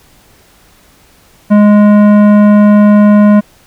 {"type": "tone with tanh clipping", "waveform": "triangle", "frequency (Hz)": 207.7, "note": "G#3", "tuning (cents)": 0, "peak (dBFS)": -4, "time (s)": [1.5, 3.41], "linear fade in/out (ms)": 20, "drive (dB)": 18, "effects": ["pink hiss -45 dBFS RMS until 3.66 s"]}